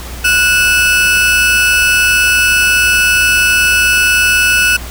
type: tone pair together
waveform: 40% pulse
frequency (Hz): 1470 / 2619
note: F#6 / E7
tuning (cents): -12 / -12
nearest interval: minor seventh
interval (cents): 1000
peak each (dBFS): -10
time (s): 0.24-4.77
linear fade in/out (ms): 10
effects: added 60 Hz sine -25 dBFS peak until 4.9 s + pink hiss -29 dBFS RMS until 4.9 s